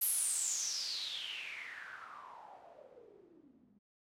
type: noise with low-pass filter sweep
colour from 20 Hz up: blue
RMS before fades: -41 dBFS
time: 0.01-3.79 s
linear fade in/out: 10 ms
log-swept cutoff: 12000 to 200 Hz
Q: 8
effects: none